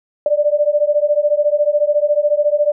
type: beating tone pair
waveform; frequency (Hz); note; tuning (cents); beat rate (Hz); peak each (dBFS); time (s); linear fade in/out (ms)
sine; 584 / 598; D5 / D5; -10 / +31; 14; -15; 0.26-2.72; 2
effects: none